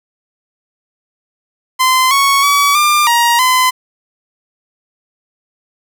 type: tone with pitch steps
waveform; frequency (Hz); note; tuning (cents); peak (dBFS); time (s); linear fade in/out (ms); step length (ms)
sawtooth; 1032 / 1109 / 1139 / 1195 / 944 / 1020; C6 / C#6 / C#6 / D6 / A#5 / C6; -24 / 0 / +47 / +30 / +22 / -44; -5; 1.79-3.71; 20; 320
effects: none